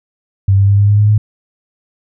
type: tone with pitch steps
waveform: sine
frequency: 97.6 / 98.96 / 100.34 / 101.74 / 103.16 / 104.61 / 106.07 Hz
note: G2 / G2 / G2 / G#2 / G#2 / G#2 / G#2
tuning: -7 / +17 / +41 / -35 / -11 / +13 / +37 cents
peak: -6 dBFS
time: 0.48-1.18 s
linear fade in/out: 5 ms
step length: 100 ms
effects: none